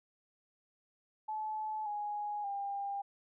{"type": "tone with pitch steps", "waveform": "sine", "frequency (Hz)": [863, 830.7, 799.6], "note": ["A5", "G#5", "G5"], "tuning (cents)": [-34, 0, 34], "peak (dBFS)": -35, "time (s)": [1.28, 3.02], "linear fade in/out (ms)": 10, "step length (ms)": 580, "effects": []}